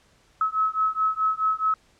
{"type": "beating tone pair", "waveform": "sine", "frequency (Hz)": [1287, 1291.7], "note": ["E6", "E6"], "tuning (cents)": [-42, -36], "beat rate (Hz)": 4.7, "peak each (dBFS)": -24, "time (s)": [0.41, 1.74], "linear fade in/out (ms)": 2, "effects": ["pink hiss -60 dBFS RMS until 1.99 s", "low-pass 8000 Hz 12 dB/octave"]}